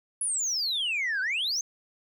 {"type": "exponential two-way sweep", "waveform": "sine", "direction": "down then up", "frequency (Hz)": [10548, 1480, 6490], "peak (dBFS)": -24, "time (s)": [0.21, 1.61], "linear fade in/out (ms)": 2, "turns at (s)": 1.21, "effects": ["tanh soft clip ceiling -24 dBFS"]}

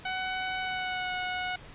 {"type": "tone with pitch glide", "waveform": "15% pulse", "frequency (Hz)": [748, 732.6], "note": ["F#5", "F#5"], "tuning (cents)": [19, -17], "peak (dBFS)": -24, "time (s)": [0.05, 1.56], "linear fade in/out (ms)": 5, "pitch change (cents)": -36, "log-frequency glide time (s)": [0.59, 1.13], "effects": ["pink hiss -49 dBFS RMS until 1.74 s", "resampled to 8000 Hz"]}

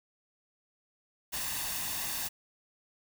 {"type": "noise with comb filter", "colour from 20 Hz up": "white", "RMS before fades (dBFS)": -35, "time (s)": [1.32, 2.29], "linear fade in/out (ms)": 20, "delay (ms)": 1.1, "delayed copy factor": 0.55, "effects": []}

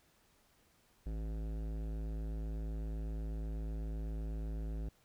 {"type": "tone with hard clipping", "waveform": "sine", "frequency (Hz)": 54, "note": "A1", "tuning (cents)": -32, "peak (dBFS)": -39, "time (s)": [1.06, 4.89], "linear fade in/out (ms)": 5, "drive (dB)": 16, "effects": ["pink hiss -70 dBFS RMS until 5.04 s"]}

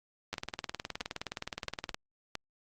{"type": "two click trains", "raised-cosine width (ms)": 0.2, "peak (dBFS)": [-18, -18], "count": [4, 32], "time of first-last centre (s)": [[0.34, 2.353], [0.33, 1.945]], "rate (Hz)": [1.49, 19.2], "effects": ["Opus 48 kbps"]}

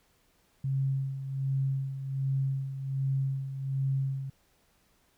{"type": "tone with tremolo", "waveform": "sine", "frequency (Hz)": 135.3, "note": "C#3", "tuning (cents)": -42, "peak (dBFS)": -25, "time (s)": [0.64, 4.3], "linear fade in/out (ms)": 5, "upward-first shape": "sine", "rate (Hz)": 1.3, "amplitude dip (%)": 65, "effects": ["pink hiss -68 dBFS RMS until 5.17 s"]}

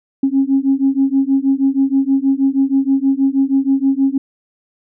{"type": "beating tone pair", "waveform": "sine", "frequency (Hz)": [268.4, 274.7], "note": ["C4", "C#4"], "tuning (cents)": [44, -16], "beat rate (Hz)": 6.3, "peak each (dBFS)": -14, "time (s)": [0.23, 4.18], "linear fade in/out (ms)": 5, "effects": ["tanh soft clip ceiling -4 dBFS"]}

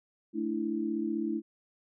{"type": "chord", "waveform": "sine", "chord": "A suspended fourth", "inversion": "none", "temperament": "equal", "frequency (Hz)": [220, 293.7, 329.6], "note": ["A3", "D4", "E4"], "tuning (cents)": [0, 0, 0], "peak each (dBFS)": [-34, -35, -32], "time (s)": [0.33, 1.42], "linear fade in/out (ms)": 50, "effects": []}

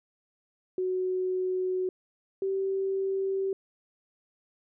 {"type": "tone pair in turn", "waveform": "sine", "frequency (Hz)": [370, 386.6], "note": ["F#4", "G4"], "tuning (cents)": [0, -24], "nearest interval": "minor second", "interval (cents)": 76, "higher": "second", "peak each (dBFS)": -26, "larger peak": "neither", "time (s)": [[0.78, 1.89], [2.42, 3.53]], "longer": "neither", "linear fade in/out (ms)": 2, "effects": []}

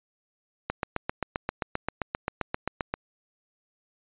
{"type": "click train", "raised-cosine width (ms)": 0.5, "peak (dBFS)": -12, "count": 18, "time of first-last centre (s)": [0.7, 2.94], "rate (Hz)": 7.59, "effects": ["resampled to 8000 Hz"]}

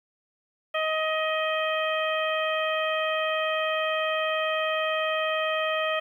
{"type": "harmonic tone", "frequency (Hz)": 629, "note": "D#5", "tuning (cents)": 19, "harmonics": [1, 2, 3, 4, 5], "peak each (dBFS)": [-27, -30, -32, -33, -34], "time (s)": [0.74, 6], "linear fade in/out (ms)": 10, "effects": ["10-bit"]}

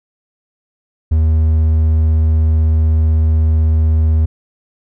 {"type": "tone", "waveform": "triangle", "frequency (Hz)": 79, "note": "D#2", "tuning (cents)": 27, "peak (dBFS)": -7, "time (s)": [1.11, 4.26], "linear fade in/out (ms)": 10, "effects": []}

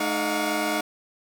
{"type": "tone cluster", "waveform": "20% pulse", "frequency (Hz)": [214.6, 308.2, 699, 724, 1131], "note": ["A3", "D#4", "F5", "F#5", "C#6"], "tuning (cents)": [-43, -16, 1, -38, 34], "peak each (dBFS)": [-27, -22, -29, -25, -28], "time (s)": [0, 0.81], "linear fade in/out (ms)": 5, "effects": []}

